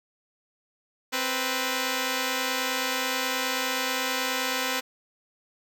5% pulse tone pair together, 261.6 / 493.8 Hz, C4 / B4, 0 / 0 cents, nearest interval major seventh, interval 1100 cents, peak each -17 dBFS, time 1.12-4.81 s, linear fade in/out 20 ms, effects none

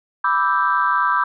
sine chord, E minor seventh, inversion second, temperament equal, 987.8 / 1174.7 / 1318.5 / 1568 Hz, B5 / D6 / E6 / G6, 0 / 0 / 0 / 0 cents, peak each -20 / -19 / -22 / -21 dBFS, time 0.24-1.24 s, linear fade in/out 5 ms, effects tanh soft clip ceiling -5 dBFS

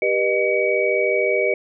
sine tone cluster, 393 / 486.5 / 612 / 2267 Hz, G4 / B4 / D#5 / C#7, +4 / -26 / -29 / +38 cents, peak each -22 dBFS, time 0.02-1.54 s, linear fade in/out 2 ms, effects none

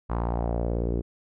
sawtooth tone with low-pass filter sweep, 58.27 Hz, A#1, in tune, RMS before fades -27 dBFS, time 0.09-1.02 s, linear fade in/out 20 ms, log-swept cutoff 1100 to 380 Hz, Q 2.7, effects none

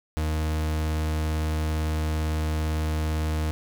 40% pulse tone, 77.78 Hz, D#2, in tune, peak -23 dBFS, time 0.17-3.51 s, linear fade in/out 0 ms, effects none

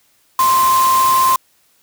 sine tone in noise, 1046.5 Hz, C6, in tune, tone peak -10 dBFS, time 0.39-1.36 s, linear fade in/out 2 ms, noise white, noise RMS -22 dBFS, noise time 0.39-1.36 s, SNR +9 dB, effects white hiss -57 dBFS RMS until 1.82 s

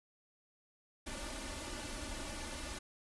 pink noise with comb filter, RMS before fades -43 dBFS, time 1.06-2.79 s, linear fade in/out 10 ms, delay 3.4 ms, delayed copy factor +0.8, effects resampled to 24000 Hz

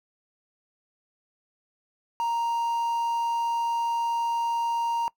triangle tone with quantisation, 932.3 Hz, A#5, in tune, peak -22 dBFS, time 2.2-5.08 s, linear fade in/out 0 ms, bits 8, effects noise-tail reverb RT60 0.1 s tail -22 dB re dry

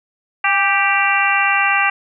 harmonic tone with a mistuned harmonic, 392 Hz, G4, in tune, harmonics 2 / 3 / 4 / 5 / 6 / 7, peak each -20 / -20 / -20 / -20 / -20 / -20 dBFS, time 0.44-1.9 s, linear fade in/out 5 ms, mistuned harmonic 2, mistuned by +38 cents, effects none

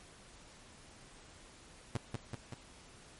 sawtooth tone with echo, 116.54 Hz, A#2, in tune, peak -28 dBFS, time 1.95-1.97 s, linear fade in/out 0 ms, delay 190 ms, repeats 3, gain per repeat -3 dB, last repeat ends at 2.54 s, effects pink hiss -57 dBFS RMS until 3.19 s + MP3 48 kbps

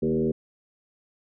sine tone with frequency modulation, 311.1 Hz, D#4, in tune, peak -21 dBFS, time 0.02-0.32 s, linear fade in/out 10 ms, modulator 80 Hz, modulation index 1.9, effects none

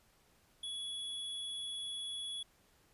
square tone, 3379 Hz, G#7, 29 cents sharp, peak -40 dBFS, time 0.63-2.43 s, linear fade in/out 5 ms, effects pink hiss -69 dBFS RMS until 2.93 s + resampled to 32000 Hz

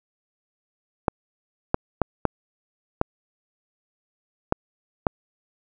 clicks, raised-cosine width 1 ms, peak -4 dBFS, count 7, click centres 1.082 / 1.744 / 2.017 / 2.253 / 3.014 / 4.524 / 5.068 s, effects none

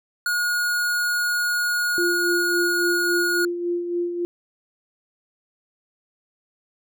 square tone, 1442 Hz, F#6, 45 cents flat, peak -21 dBFS, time 0.26-3.45 s, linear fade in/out 2 ms
sine tone with tremolo, 348.3 Hz, F4, 5 cents flat, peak -20 dBFS, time 1.98-4.25 s, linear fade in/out 0 ms, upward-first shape sine, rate 3.6 Hz, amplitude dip 50%
effects none

